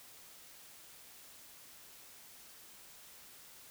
silence, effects white hiss -56 dBFS RMS until 3.7 s

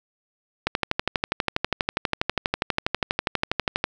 click train, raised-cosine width 0.3 ms, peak -5 dBFS, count 40, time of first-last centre 0.67-3.841 s, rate 12.3 Hz, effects none

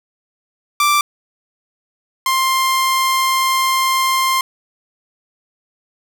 sawtooth tone pair in turn, 1174.7 / 1053.7 Hz, D6 / C6, 0 / +12 cents, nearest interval major second, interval 188 cents, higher first, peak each -8 / -10 dBFS, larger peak first, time 0.8-1.01 / 2.26-4.41 s, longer second, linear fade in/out 2 ms, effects none

